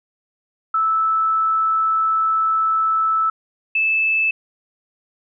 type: tone pair in turn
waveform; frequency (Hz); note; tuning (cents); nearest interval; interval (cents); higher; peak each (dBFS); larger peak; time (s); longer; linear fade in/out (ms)
sine; 1312 / 2624; E6 / E7; -9 / -9; octave; 1200; second; -15; neither; 0.74-3.3 / 3.75-4.31; first; 5
effects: none